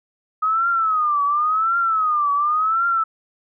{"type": "tone with vibrato", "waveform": "sine", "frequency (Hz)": 1256, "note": "D#6", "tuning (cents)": 16, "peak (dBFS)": -16, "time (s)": [0.42, 3.04], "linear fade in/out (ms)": 10, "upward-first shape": "triangle", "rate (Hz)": 0.92, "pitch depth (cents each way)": 180, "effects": []}